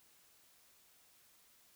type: silence
effects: white hiss -67 dBFS RMS until 1.75 s